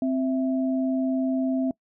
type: tone pair together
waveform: sine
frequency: 261.6 / 658.8 Hz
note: C4 / E5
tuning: 0 / -1 cents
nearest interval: octave + major third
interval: 1599 cents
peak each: -22 / -30 dBFS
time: 0.02-1.71 s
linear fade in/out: 2 ms
effects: noise-tail reverb RT60 0.1 s tail -23 dB re dry